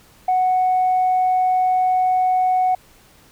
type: tone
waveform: sine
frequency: 740 Hz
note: F#5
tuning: in tune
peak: -13 dBFS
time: 0.28-2.75 s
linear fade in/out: 5 ms
effects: tanh soft clip ceiling -11 dBFS + pink hiss -51 dBFS RMS until 3.31 s